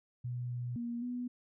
sine tone with pitch steps, 122.8 / 122.1 / 236.6 / 245.9 Hz, B2 / B2 / A#3 / B3, -9 / -19 / +26 / -7 cents, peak -35 dBFS, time 0.24-1.28 s, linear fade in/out 10 ms, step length 260 ms, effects none

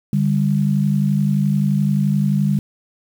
sine tone pair together, 146.83 / 198.41 Hz, D3 / G3, 0 / +21 cents, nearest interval perfect fourth, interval 521 cents, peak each -17 dBFS, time 0.13-2.59 s, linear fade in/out 2 ms, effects 7-bit

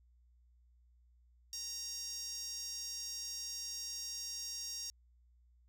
sawtooth tone with high-pass filter, 932.3 Hz, A#5, in tune, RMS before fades -43 dBFS, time 1.53-4.9 s, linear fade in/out 0 ms, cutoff 5600 Hz, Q 6.4, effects added 60 Hz sine -64 dBFS peak until 5.68 s

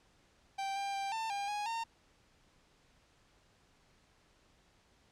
45% pulse tone with pitch steps, 783 / 794 / 788 / 895 / 803 / 829 / 914 Hz, G5 / G5 / G5 / A5 / G5 / G#5 / A#5, -2 / +22 / +9 / +29 / +41 / -3 / -34 cents, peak -35 dBFS, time 0.58-1.84 s, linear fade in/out 10 ms, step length 180 ms, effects pink hiss -68 dBFS RMS until 5.11 s + low-pass 7000 Hz 12 dB/octave

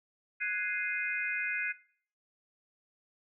sine chord, Ab dominant seventh, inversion third, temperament equal, 1480 / 1661.2 / 2093 / 2489 Hz, Gb6 / Ab6 / C7 / Eb7, 0 / 0 / 0 / 0 cents, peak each -38 / -37 / -35 / -35 dBFS, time 0.4-1.73 s, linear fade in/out 20 ms, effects noise-tail reverb RT60 0.5 s tail -19 dB re dry

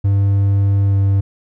triangle tone with pitch glide, 99.3 to 98.39 Hz, G2 to G2, +23 to +7 cents, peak -9 dBFS, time 0.04-1.21 s, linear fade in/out 10 ms, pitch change -16 cents, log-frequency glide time 0.86-0.95 s, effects none

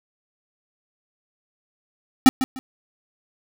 square tone with echo, 261.6 Hz, C4, in tune, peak -6 dBFS, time 2.26-2.29 s, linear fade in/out 0 ms, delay 150 ms, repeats 2, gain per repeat -13 dB, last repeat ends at 2.59 s, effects none

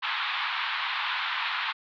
pink band-pass noise, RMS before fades -30 dBFS, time 0.02-1.73 s, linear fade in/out 20 ms, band 900 to 3900 Hz, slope 48 dB/octave, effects none

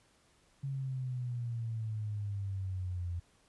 sine exponential sweep, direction down, 138.5 to 85.7 Hz, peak -34 dBFS, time 0.63-3.2 s, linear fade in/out 10 ms, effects pink hiss -68 dBFS RMS until 3.48 s + resampled to 24000 Hz

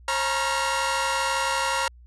sawtooth tone cluster, 537 / 875 / 947 / 1093 / 1385 Hz, C5 / A5 / A#5 / C#6 / F6, +45 / -10 / +27 / -25 / -15 cents, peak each -27 / -31 / -22 / -30 / -25 dBFS, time 0.08-1.88 s, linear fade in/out 2 ms, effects added 60 Hz sine -46 dBFS peak until 2.06 s + resampled to 24000 Hz

